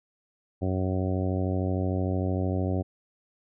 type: harmonic tone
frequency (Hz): 93.2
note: F#2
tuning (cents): +13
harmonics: 1 / 2 / 3 / 4 / 5 / 6 / 7 / 8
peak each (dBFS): -27 / -32 / -32 / -35 / -39 / -37 / -39 / -41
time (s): 0.61-2.83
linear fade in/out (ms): 20
effects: none